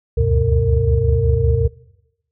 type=tone cluster; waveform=sine; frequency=69.9 / 75.2 / 94.8 / 123.1 / 458.8 Hz; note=C#2 / D2 / F#2 / B2 / A#4; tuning=+15 / +42 / +43 / -5 / -28 cents; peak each=-19 dBFS; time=0.17-1.68 s; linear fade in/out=10 ms; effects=noise-tail reverb RT60 0.9 s tail -21 dB re dry + tanh soft clip ceiling -1 dBFS